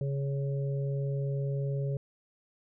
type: harmonic tone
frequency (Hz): 138.59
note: C#3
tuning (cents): 0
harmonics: 1 / 3 / 4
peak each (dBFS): -29 / -39 / -41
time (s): 0.01-1.97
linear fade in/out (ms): 2
effects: none